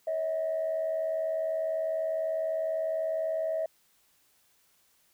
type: tone pair together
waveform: sine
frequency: 562 / 642 Hz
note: C#5 / E5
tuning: +24 / -46 cents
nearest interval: major second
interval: 230 cents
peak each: -35 / -27 dBFS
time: 0.07-3.66 s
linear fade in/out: 5 ms
effects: tanh soft clip ceiling -23 dBFS + white hiss -67 dBFS RMS until 5.13 s